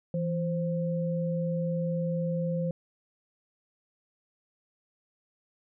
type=tone pair together; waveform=sine; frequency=166.46 / 523.3 Hz; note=E3 / C5; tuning=+17 / 0 cents; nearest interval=octave + minor sixth; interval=1983 cents; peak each=-28 / -32 dBFS; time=0.14-2.71 s; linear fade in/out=2 ms; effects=none